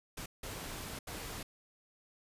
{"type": "noise bursts at uneven times", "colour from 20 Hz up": "pink", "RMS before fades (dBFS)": -43, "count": 3, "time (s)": [[0.17, 0.26], [0.43, 0.99], [1.07, 1.43]], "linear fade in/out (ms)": 5, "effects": ["resampled to 32000 Hz"]}